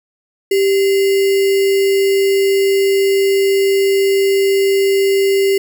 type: tone with sample-and-hold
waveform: sine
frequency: 392 Hz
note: G4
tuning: in tune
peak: -10 dBFS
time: 0.51-5.58 s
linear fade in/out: 5 ms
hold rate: 2450 Hz
effects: none